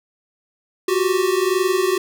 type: tone pair together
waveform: square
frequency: 362.2 / 384 Hz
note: F#4 / G4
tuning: -37 / -36 cents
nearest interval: minor second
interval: 101 cents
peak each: -20 dBFS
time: 0.88-1.98 s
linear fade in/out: 5 ms
effects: none